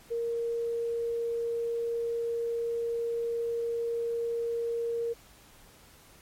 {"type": "tone", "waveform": "sine", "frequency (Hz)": 466.2, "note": "A#4", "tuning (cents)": 0, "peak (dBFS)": -28, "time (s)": [0.1, 5.14], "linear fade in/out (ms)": 20, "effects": ["pink hiss -56 dBFS RMS until 6.21 s", "MP3 64 kbps"]}